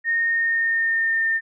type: tone with pitch glide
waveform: sine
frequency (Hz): 1844 to 1809.2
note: A#6 to A6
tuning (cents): -19 to +48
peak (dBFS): -18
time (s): 0.04-1.41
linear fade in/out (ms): 50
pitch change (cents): -33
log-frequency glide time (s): 0.27-1.28
effects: none